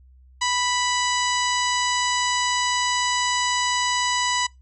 harmonic tone with a mistuned harmonic, 987 Hz, B5, 1 cent flat, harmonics 1 / 2 / 3 / 4 / 5 / 6 / 7 / 8, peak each -24 / -27 / -29 / -30 / -31 / -32 / -32 / -33 dBFS, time 0.41-4.47 s, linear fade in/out 10 ms, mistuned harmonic 6, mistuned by +25 cents, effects noise-tail reverb RT60 0.2 s tail -24 dB re dry + added 64 Hz sine -48 dBFS peak until 4.61 s

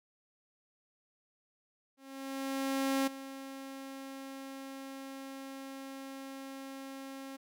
sawtooth tone with ADSR envelope, 270 Hz, C#4, 45 cents flat, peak -24 dBFS, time 1.97-7.37 s, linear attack 1100 ms, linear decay 10 ms, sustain -15 dB, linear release 14 ms, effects none

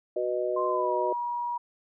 harmonic tone, 123.47 Hz, B2, in tune, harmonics 3 / 4 / 5, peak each -30 / -32 / -29 dBFS, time 0.16-1.13 s, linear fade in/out 5 ms
sine tone with pitch glide, 1046.5 to 959.6 Hz, C6 to A#5, 0 to +50 cents, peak -28 dBFS, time 0.56-1.58 s, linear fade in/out 10 ms, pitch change -150 cents, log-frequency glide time 0.66-0.94 s
effects none

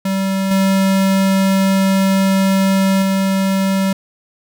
square tone with level steps, 193 Hz, G3, 27 cents flat, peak -16 / -12 / -14 dBFS, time 0.05-3.93 s, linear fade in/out 5 ms, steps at 0.51 / 3.02 s, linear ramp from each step 2 ms, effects none

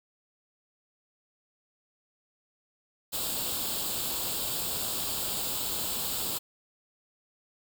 white noise with comb filter, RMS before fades -32 dBFS, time 3.12-6.39 s, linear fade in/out 20 ms, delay 0.25 ms, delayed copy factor +0.7, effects none

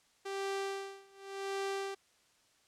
sawtooth tone with tremolo, 392 Hz, G4, in tune, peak -30 dBFS, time 0.25-1.95 s, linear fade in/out 10 ms, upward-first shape sine, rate 0.89 Hz, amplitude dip 95%, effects white hiss -69 dBFS RMS until 2.67 s + low-pass 8000 Hz 12 dB/octave

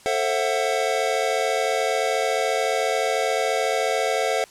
square chord, F# half-diminished seventh, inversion first, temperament just, 444 / 532.8 / 666 / 740 Hz, A4 / C5 / E5 / F#5, +16 / +31 / +18 / 0 cents, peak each -27 dBFS, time 0.06-4.44 s, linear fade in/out 0 ms, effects white hiss -49 dBFS RMS until 4.5 s + low-pass 9000 Hz 12 dB/octave

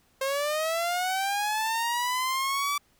sawtooth linear sweep, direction up, 530 to 1161 Hz, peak -22 dBFS, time 0.21-2.78 s, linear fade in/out 5 ms, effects pink hiss -65 dBFS RMS until 2.99 s

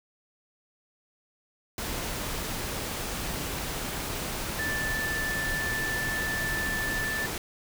sine tone in noise, 1760 Hz, A6, in tune, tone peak -29 dBFS, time 4.59-7.26 s, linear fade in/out 2 ms, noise pink, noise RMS -33 dBFS, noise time 1.78-7.38 s, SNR +1 dB, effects none

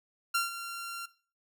sawtooth tone with ADSR envelope, 1378 Hz, F6, 24 cents flat, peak -21 dBFS, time 0.34-1.06 s, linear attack 11 ms, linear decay 150 ms, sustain -12 dB, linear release 8 ms, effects noise-tail reverb RT60 0.4 s tail -18 dB re dry

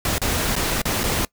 pink noise with dropouts, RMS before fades -22 dBFS, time 0.05-1.25 s, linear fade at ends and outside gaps 2 ms, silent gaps 0.182-0.216 / 0.555-0.563 / 0.818-0.854 / 1.034-1.038 s, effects noise-tail reverb RT60 0.1 s tail -22 dB re dry

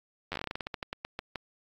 slowing click train, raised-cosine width 0.3 ms, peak -18 dBFS, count 19, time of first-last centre 0.32-1.357 s, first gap 10 ms, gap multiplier 1.18, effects AAC 64 kbps

